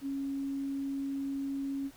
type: tone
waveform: sine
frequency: 275.2 Hz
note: C#4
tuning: 12 cents flat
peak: -32 dBFS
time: 0.01-1.91 s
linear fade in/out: 50 ms
effects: pink hiss -57 dBFS RMS until 1.96 s